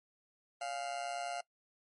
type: tone with amplitude modulation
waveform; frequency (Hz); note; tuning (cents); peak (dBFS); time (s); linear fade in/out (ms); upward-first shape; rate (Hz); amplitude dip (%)
40% pulse; 699; F5; +1; -33; 0.61-1.41; 5; sine; 129; 75
effects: noise-tail reverb RT60 0.1 s tail -22 dB re dry + MP3 48 kbps